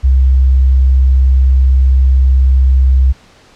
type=tone; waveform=sine; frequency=65.41 Hz; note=C2; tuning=in tune; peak=-5 dBFS; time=0.03-3.13 s; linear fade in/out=20 ms; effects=pink hiss -44 dBFS RMS until 3.55 s + low-pass 6000 Hz 12 dB/octave